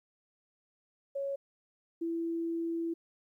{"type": "tone pair in turn", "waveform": "sine", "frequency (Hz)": [554.4, 333.1], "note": ["C#5", "E4"], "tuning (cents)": [0, 18], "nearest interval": "major sixth", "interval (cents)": 882, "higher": "first", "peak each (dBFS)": [-32, -31], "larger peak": "second", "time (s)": [[1.15, 1.36], [2.01, 2.94]], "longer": "second", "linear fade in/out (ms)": 10, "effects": ["12-bit"]}